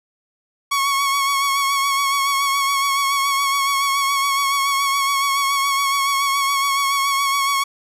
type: tone with vibrato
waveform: sawtooth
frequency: 1108.7 Hz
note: C#6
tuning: in tune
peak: -13 dBFS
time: 0.71-7.64 s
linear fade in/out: 10 ms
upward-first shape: sine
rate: 7.1 Hz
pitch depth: 31 cents each way
effects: resampled to 32000 Hz + 9-bit